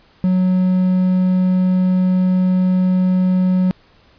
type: tone with quantisation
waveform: triangle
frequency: 184.2 Hz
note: F#3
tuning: 7 cents flat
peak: -10 dBFS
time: 0.24-3.71 s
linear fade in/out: 0 ms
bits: 6
effects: pink hiss -52 dBFS RMS until 4.18 s + resampled to 11025 Hz